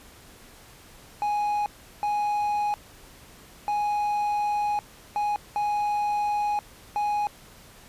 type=tone bursts at uneven times; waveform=triangle; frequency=830.6 Hz; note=G#5; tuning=in tune; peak=-21 dBFS; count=6; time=1.22-1.66 / 2.03-2.74 / 3.68-4.79 / 5.16-5.36 / 5.56-6.59 / 6.96-7.27 s; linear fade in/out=0 ms; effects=pink hiss -50 dBFS RMS until 7.88 s + resampled to 32000 Hz